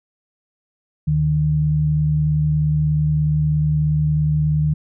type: tone pair together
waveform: sine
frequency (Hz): 75 / 151.83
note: D2 / D#3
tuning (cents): +37 / -42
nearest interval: octave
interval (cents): 1221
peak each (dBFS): -24 / -15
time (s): 1.07-4.74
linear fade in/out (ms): 10
effects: none